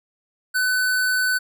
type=tone; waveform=square; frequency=1505 Hz; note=F#6; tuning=29 cents sharp; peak=-19 dBFS; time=0.54-1.39 s; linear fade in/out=20 ms; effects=none